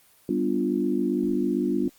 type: chord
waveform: sine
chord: G dominant seventh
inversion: none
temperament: equal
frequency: 196 / 246.9 / 293.7 / 349.2 Hz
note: G3 / B3 / D4 / F4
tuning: 0 / 0 / 0 / 0 cents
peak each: -29 / -27 / -27 / -27 dBFS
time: 0.29-1.88 s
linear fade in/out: 2 ms
effects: white hiss -58 dBFS RMS until 1.98 s + Opus 24 kbps